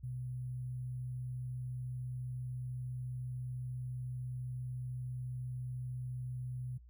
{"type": "tone with sample-and-hold", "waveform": "sine", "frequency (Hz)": 125.9, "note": "B2", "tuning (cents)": 34, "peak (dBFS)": -38, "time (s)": [0.03, 6.78], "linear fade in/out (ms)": 10, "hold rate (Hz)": 11025, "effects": ["noise-tail reverb RT60 0.1 s tail -24 dB re dry", "added 60 Hz sine -54 dBFS peak until 6.89 s"]}